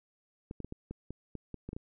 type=clicks; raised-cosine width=3 ms; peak=-27 dBFS; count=11; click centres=0.511 / 0.603 / 0.646 / 0.724 / 0.91 / 1.106 / 1.353 / 1.543 / 1.69 / 1.731 / 1.765 s; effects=none